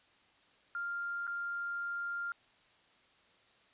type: tone with dropouts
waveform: sine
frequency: 1396.9 Hz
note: F6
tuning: in tune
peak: -35 dBFS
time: 0.75-2.32 s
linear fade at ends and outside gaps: 1 ms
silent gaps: 1.269-1.276 s
effects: white hiss -66 dBFS RMS until 3.73 s + resampled to 8000 Hz